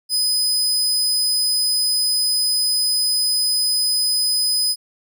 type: tone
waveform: sawtooth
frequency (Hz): 5010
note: D#8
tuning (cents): +11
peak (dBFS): -14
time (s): 0.09-4.76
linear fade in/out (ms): 50
effects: none